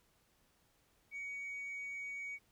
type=tone; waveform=sine; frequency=2248 Hz; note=C#7; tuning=24 cents sharp; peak=-39 dBFS; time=1.11-2.39 s; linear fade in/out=50 ms; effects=tanh soft clip ceiling -39 dBFS + pink hiss -73 dBFS RMS until 2.51 s